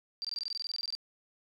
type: tone bursts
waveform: sine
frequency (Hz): 4699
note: D8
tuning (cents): 0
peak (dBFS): -33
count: 16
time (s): 0.22-0.951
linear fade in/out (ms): 0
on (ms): 26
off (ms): 21
effects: none